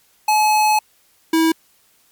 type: tone pair in turn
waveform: square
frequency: 854 / 324.2 Hz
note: G#5 / E4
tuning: +48 / -29 cents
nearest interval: octave + perfect fourth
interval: 1677 cents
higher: first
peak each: -13 dBFS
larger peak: neither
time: 0.28-0.79 / 1.33-1.52 s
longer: first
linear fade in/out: 5 ms
effects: white hiss -57 dBFS RMS until 2.11 s + MP3 96 kbps